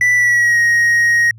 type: tone with pitch glide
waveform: triangle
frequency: 1975.5 to 1879.8 Hz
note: B6 to A#6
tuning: 0 to +14 cents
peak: -8 dBFS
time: 0.01-1.31 s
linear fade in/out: 2 ms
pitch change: -86 cents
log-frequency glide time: 0.14-0.59 s
effects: added 111 Hz sine -36 dBFS peak until 1.38 s